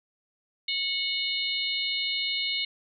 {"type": "harmonic tone with a mistuned harmonic", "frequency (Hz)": 733, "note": "F#5", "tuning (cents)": -16, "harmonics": [3, 4, 5, 6], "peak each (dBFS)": [-32, -32, -32, -32], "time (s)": [0.68, 2.65], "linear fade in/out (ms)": 5, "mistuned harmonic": 6, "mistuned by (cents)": -82, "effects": []}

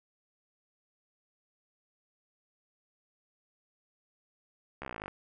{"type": "slowing click train", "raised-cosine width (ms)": 0.5, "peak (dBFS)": -24, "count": 16, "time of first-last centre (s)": [4.82, 5.08], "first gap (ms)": 14, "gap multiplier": 1.03, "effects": []}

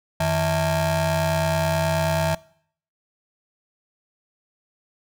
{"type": "ring-modulated tone", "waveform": "30% pulse", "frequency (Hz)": 246.9, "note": "B3", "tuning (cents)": 0, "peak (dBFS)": -14, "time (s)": [0.2, 2.35], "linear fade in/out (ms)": 5, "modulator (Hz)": 405, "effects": ["noise-tail reverb RT60 0.6 s tail -22 dB re dry"]}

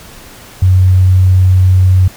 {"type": "tone", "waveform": "sine", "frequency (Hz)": 92.7, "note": "F#2", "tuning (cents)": 4, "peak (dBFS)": -4, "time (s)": [0.62, 2.08], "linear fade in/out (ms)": 5, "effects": ["pink hiss -35 dBFS RMS until 2.16 s"]}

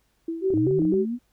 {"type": "tone with exponential decay", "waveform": "sine", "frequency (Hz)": 329.6, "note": "E4", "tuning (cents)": 0, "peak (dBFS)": -24, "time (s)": [0.28, 0.84], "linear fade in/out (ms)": 5, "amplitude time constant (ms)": 120}
{"type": "tone with vibrato", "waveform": "sine", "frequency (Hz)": 345.4, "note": "F4", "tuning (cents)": -19, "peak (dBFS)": -19, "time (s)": [0.41, 1.06], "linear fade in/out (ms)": 50, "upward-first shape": "square", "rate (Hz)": 3.9, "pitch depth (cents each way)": 170}
{"type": "clicks", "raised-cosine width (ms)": 2, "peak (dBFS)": -24, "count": 9, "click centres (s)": [0.504, 0.539, 0.575, 0.671, 0.71, 0.789, 0.82, 0.852, 0.94]}
{"type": "linear sweep", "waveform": "sine", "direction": "up", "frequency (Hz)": [97.6, 251], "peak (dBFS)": -25, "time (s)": [0.52, 1.19], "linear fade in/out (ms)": 50}
{"effects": ["added 50 Hz sine -69 dBFS peak until 1.32 s", "pink hiss -69 dBFS RMS until 1.32 s"]}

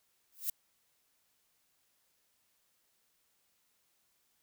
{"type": "noise with exponential growth", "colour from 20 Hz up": "violet", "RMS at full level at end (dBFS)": -30, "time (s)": [0.32, 0.5], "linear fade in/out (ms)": 5, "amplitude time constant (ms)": 38, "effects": ["white hiss -75 dBFS RMS until 4.42 s"]}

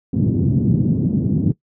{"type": "band-pass noise", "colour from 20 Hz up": "pink", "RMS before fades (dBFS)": -17, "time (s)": [0.13, 1.52], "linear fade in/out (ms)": 5, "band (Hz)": [110, 270], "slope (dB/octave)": 24, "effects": ["noise-tail reverb RT60 0.1 s tail -19 dB re dry"]}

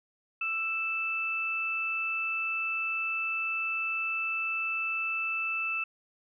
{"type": "tone pair together", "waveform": "sine", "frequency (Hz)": [1327, 2639], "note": ["E6", "E7"], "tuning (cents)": [11, 1], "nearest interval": "octave", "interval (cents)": 1190, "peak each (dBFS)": [-37, -29], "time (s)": [0.41, 5.84], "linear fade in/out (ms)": 5, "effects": []}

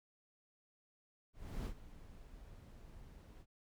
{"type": "noise with ADSR envelope", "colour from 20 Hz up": "brown", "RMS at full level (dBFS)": -40, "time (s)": [1.33, 3.46], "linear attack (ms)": 320, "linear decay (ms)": 87, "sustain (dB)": -15, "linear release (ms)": 52, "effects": []}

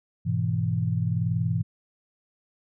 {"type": "chord", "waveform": "sine", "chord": "E major", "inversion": "first", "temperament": "just", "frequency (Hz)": [103.01, 123.61, 164.81], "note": ["G#2", "B2", "E3"], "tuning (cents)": [-14, 2, 0], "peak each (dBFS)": [-27, -27, -27], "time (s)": [0.25, 1.63], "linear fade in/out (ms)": 20, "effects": []}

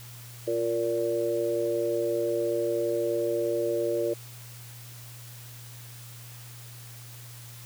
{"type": "chord", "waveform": "sine", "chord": "Bb major", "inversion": "second", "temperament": "equal with one note detuned", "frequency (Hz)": [349.2, 466.2, 577.9], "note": ["F4", "Bb4", "D5"], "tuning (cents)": [0, 0, -28], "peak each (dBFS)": -29, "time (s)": [0.47, 4.14], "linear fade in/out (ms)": 10, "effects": ["added 119 Hz sine -44 dBFS peak until 7.65 s", "white hiss -48 dBFS RMS until 7.65 s"]}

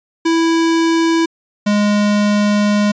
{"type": "tone pair in turn", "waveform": "square", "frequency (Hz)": [329.6, 207], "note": ["E4", "G#3"], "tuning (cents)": [0, -5], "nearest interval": "minor sixth", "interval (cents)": 805, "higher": "first", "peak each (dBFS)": -12, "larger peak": "neither", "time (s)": [[0.25, 1.26], [1.66, 2.92]], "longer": "second", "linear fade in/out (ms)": 10, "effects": ["resampled to 16000 Hz"]}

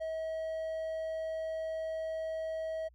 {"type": "tone", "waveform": "triangle", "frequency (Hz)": 641, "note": "E5", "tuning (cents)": -49, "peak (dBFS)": -32, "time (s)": [0, 2.89], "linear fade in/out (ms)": 20, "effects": ["added 60 Hz sine -59 dBFS peak until 2.94 s"]}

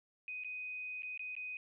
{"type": "tone with dropouts", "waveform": "sine", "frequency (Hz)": 2500, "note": "D#7", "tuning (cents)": 8, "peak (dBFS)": -40, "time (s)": [0.28, 1.57], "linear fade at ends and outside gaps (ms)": 1, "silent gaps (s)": [[0.437, 0.446], [1.022, 1.032], [1.176, 1.194], [1.352, 1.365]], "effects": []}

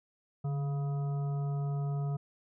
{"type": "harmonic tone with a mistuned harmonic", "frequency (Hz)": 139.9, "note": "C#3", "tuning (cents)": 16, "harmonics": [1, 3, 5, 7, 9], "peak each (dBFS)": [-30, -46, -46, -56, -53], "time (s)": [0.44, 2.17], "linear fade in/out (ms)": 10, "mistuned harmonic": 1, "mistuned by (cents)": 48, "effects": []}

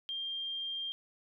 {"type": "tone", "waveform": "sine", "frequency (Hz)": 3193, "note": "G7", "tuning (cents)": 31, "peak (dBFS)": -35, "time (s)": [0.09, 0.92], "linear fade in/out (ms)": 0, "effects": []}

